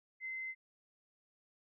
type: tone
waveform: sine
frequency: 2063 Hz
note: C7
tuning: 25 cents flat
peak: -39 dBFS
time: 0.2-0.55 s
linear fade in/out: 50 ms
effects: none